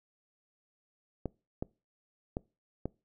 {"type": "clicks", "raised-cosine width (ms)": 2, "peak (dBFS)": -20, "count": 4, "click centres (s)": [1.257, 1.625, 2.369, 2.856], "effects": ["noise-tail reverb RT60 0.3 s tail -24 dB re dry"]}